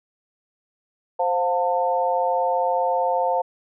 sine tone cluster, 523 / 710 / 895 Hz, C5 / F5 / A5, -1 / +28 / +29 cents, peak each -23 dBFS, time 1.19-3.42 s, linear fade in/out 10 ms, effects none

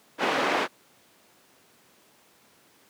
pink band-pass noise, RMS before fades -25 dBFS, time 0.18-0.68 s, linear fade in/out 50 ms, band 320 to 2400 Hz, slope 12 dB/octave, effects pink hiss -59 dBFS RMS until 2.89 s + high-pass 200 Hz 12 dB/octave

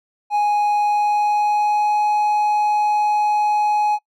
triangle tone with pitch glide, 830.6 to 839.3 Hz, G#5 to G#5, 0 to +18 cents, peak -13 dBFS, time 0.3-3.99 s, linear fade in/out 50 ms, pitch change +18 cents, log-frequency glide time 0.74-2.04 s, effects noise-tail reverb RT60 0.1 s tail -23 dB re dry

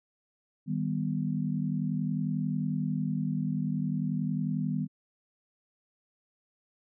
sine chord, Eb augmented, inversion none, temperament equal, 155.56 / 196 / 246.9 Hz, Eb3 / G3 / B3, 0 / 0 / 0 cents, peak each -31 / -32 / -33 dBFS, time 0.66-4.88 s, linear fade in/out 50 ms, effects none

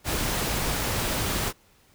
pink noise, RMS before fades -27 dBFS, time 0.04-1.53 s, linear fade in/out 50 ms, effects pink hiss -60 dBFS RMS until 1.94 s

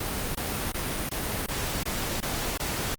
pink noise bursts, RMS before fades -30 dBFS, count 8, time 0-2.947 s, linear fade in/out 5 ms, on 350 ms, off 21 ms, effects Opus 32 kbps

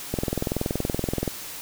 click train, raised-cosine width 2 ms, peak -11 dBFS, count 25, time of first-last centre 0.14-1.277 s, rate 21.1 Hz, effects white hiss -37 dBFS RMS until 1.61 s

